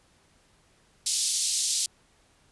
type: band-pass noise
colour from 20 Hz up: white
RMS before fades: -27 dBFS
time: 1.06-1.86 s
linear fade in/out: 2 ms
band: 3800 to 9400 Hz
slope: 24 dB/octave
effects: pink hiss -63 dBFS RMS until 2.51 s + resampled to 24000 Hz